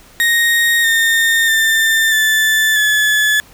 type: tone with pitch steps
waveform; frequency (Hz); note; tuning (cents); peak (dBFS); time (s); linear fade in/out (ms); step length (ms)
35% pulse; 1864.7 / 1827.4 / 1790.8 / 1755 / 1719.8; A#6 / A#6 / A6 / A6 / A6; 0 / -35 / +30 / -5 / -40; -9; 0.2-3.4; 0; 640
effects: pink hiss -44 dBFS RMS until 3.53 s